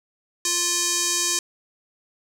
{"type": "tone with band-pass filter", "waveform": "square", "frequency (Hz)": 349.2, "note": "F4", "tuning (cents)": 0, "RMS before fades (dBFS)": -23, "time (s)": [0.45, 1.39], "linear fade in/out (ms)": 2, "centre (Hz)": 6700, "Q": 2.3, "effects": []}